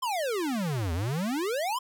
square exponential two-way sweep, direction down then up, 1074 to 79 to 1074 Hz, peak -28 dBFS, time 0.02-1.79 s, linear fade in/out 10 ms, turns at 0.93 s, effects none

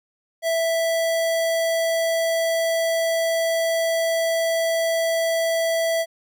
square tone, 659.3 Hz, E5, in tune, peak -20 dBFS, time 0.42-6.06 s, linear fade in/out 50 ms, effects none

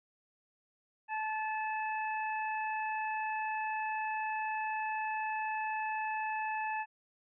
harmonic tone, 868 Hz, A5, 24 cents flat, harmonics 1 / 2 / 3, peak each -34 / -40 / -42 dBFS, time 1.08-6.86 s, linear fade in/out 50 ms, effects none

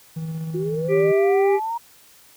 triangle tone with tremolo, 160.9 Hz, E3, 42 cents flat, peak -23 dBFS, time 0.16-1.12 s, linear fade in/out 10 ms, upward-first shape square, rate 16 Hz, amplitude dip 25%
sine linear sweep, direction up, 349.2 to 948 Hz, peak -23 dBFS, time 0.54-1.78 s, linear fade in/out 10 ms
harmonic tone, 394.5 Hz, G4, 11 cents sharp, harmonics 1 / 3 / 5 / 6, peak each -15 / -36 / -32 / -35 dBFS, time 0.88-1.6 s, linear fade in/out 50 ms
effects white hiss -51 dBFS RMS until 2.36 s

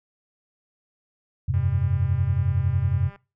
sine chord, F suspended second, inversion none, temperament just, 87.31 / 98.22 / 130.96 Hz, F2 / G2 / C3, 0 / +4 / +2 cents, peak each -24 / -24 / -24 dBFS, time 1.48-3.1 s, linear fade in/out 10 ms
click train, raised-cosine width 0.5 ms, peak -33 dBFS, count 325, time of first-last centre 1.54-3.16 s, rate 200 Hz
effects noise-tail reverb RT60 0.3 s tail -22 dB re dry

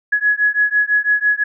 sine beating tone pair, 1680 / 1686 Hz, G#6 / G#6, +19 / +26 cents, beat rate 6 Hz, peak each -16 / -16 dBFS, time 0.12-1.44 s, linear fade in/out 10 ms, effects none

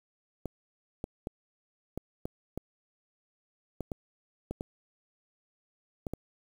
clicks, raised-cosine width 2 ms, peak -21 dBFS, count 12, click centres 0.457 / 1.041 / 1.271 / 1.976 / 2.255 / 2.576 / 3.807 / 3.918 / 4.51 / 4.609 / 6.068 / 6.136 s, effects 8-bit

